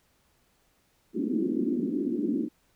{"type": "band-pass noise", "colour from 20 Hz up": "pink", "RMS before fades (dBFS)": -28, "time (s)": [1.13, 2.49], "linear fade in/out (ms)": 50, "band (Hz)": [220, 350], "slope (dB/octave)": 48, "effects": ["pink hiss -68 dBFS RMS until 2.75 s"]}